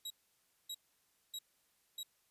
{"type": "tone bursts", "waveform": "sawtooth", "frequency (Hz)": 3845, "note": "B7", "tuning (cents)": -47, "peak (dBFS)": -38, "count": 4, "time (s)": [0.05, 2.032], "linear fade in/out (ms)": 5, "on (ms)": 53, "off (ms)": 590, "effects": ["white hiss -75 dBFS RMS until 2.3 s", "resampled to 32000 Hz"]}